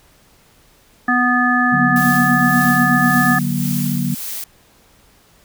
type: harmonic tone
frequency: 246.9 Hz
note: B3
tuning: in tune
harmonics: 1 / 3 / 5 / 7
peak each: -17 / -21 / -19 / -16 dBFS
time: 1.08-3.39 s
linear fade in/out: 5 ms
type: chord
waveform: sine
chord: D augmented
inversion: none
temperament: equal with one note detuned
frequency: 146.83 / 185 / 238.7 Hz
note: D3 / F#3 / A#3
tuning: 0 / 0 / +41 cents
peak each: -21 dBFS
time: 1.72-4.15 s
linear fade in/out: 10 ms
type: noise with tremolo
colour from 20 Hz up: blue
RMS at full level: -26 dBFS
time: 1.96-4.44 s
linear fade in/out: 2 ms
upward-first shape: sine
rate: 1.8 Hz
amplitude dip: 50%
effects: pink hiss -52 dBFS RMS until 5.44 s